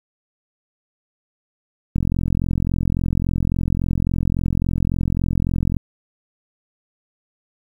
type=click train; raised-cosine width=5 ms; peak=-8 dBFS; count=167; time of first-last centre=1.96-5.767 s; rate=43.6 Hz; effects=8-bit